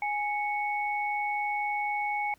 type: tone pair together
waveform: sine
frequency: 830 / 2214 Hz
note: G#5 / C#7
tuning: -1 / -3 cents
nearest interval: octave + perfect fourth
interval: 1698 cents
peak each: -29 / -32 dBFS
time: 0.02-2.34 s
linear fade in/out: 2 ms
effects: pink hiss -64 dBFS RMS until 2.38 s